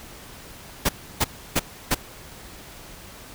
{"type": "noise bursts", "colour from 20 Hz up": "pink", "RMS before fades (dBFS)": -20, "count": 4, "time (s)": [0.85, 1.948], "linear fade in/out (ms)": 10, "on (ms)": 42, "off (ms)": 310, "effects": ["pink hiss -43 dBFS RMS until 3.34 s"]}